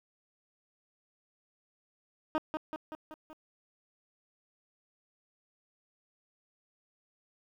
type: tone with echo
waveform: 15% pulse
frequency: 311.1 Hz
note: D#4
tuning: in tune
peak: -21 dBFS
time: 2.35-2.38 s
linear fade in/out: 0 ms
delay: 190 ms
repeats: 5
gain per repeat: -4 dB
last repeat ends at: 3.33 s
effects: low-pass 2000 Hz 12 dB/octave + 10-bit